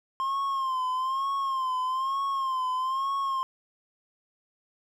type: tone with vibrato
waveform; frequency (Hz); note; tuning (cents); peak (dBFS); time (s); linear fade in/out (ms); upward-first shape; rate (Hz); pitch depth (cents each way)
triangle; 1058; C6; +19; -24; 0.2-3.43; 0; sine; 1.1; 69
effects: none